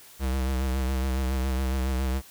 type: tone with vibrato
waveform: square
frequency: 65.41 Hz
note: C2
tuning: in tune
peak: -25 dBFS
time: 0.19-2.22 s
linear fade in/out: 50 ms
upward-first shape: sine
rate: 7.2 Hz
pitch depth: 47 cents each way
effects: white hiss -50 dBFS RMS until 2.3 s